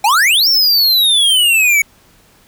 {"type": "exponential two-way sweep", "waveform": "square", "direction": "up then down", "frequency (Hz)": [779, 5550, 2224], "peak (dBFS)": -9, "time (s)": [0.04, 1.82], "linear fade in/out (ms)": 5, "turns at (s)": 0.48, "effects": ["pink hiss -49 dBFS RMS until 2.47 s"]}